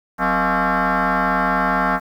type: tone with frequency modulation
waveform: sine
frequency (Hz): 259.8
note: C4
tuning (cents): -12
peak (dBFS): -14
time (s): 0.18-2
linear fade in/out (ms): 50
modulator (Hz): 222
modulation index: 6.6
effects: tanh soft clip ceiling -12 dBFS + 8-bit